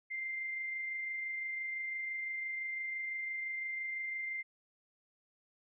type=tone with amplitude modulation; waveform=sine; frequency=2093 Hz; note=C7; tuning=in tune; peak=-35 dBFS; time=0.1-4.43 s; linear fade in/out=20 ms; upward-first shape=sine; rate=25.9 Hz; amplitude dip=25%; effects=none